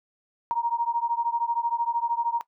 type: beating tone pair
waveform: sine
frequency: 932.3 / 945.3 Hz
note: A#5 / A#5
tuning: 0 / +24 cents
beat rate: 13 Hz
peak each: -26 dBFS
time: 0.51-2.41 s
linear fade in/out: 0 ms
effects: noise-tail reverb RT60 0.1 s tail -19 dB re dry